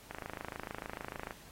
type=click train; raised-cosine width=0.5 ms; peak=-25 dBFS; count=33; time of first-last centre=0.11-1.309 s; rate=26.7 Hz; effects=pink hiss -56 dBFS RMS until 1.51 s + AAC 48 kbps